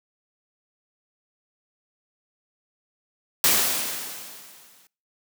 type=noise with exponential decay; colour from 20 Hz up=white; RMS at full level=-17 dBFS; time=3.44-4.87 s; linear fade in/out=1 ms; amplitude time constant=310 ms; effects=noise-tail reverb RT60 0.4 s tail -25 dB re dry + high-pass 150 Hz 12 dB/octave